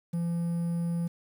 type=tone; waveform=triangle; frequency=170 Hz; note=F3; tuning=46 cents flat; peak=-25 dBFS; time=0.13-1.08 s; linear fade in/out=10 ms; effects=9-bit